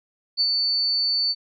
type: tone with ADSR envelope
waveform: sine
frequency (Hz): 4500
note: C#8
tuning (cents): +25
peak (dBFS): -16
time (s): 0.37-1.35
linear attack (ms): 36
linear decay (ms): 53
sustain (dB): -3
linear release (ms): 42
effects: MP3 64 kbps